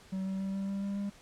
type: tone with pitch steps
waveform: triangle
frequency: 190 / 191.76 / 193.54 / 195.34 / 197.16 / 198.99 / 200.8 Hz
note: F#3 / G3 / G3 / G3 / G3 / G3 / G3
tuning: +46 / -38 / -22 / -6 / +10 / +26 / +42 cents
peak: -30 dBFS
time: 0.12-1.1 s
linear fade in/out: 10 ms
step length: 140 ms
effects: pink hiss -57 dBFS RMS until 1.21 s + low-pass 9000 Hz 12 dB/octave